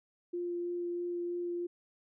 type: tone with vibrato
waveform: sine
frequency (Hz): 349.2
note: F4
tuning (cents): 0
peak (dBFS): -33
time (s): 0.33-1.67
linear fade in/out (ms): 10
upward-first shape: sine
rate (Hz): 3.1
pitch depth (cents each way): 8
effects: none